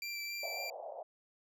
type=tone with vibrato; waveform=25% pulse; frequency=2349 Hz; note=D7; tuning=in tune; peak=-35 dBFS; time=0.02-0.7 s; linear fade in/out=2 ms; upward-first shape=sine; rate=3.7 Hz; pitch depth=14 cents each way
type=band-pass noise; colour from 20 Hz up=pink; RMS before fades=-45 dBFS; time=0.43-1.03 s; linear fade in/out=2 ms; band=560 to 740 Hz; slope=48 dB/octave
effects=none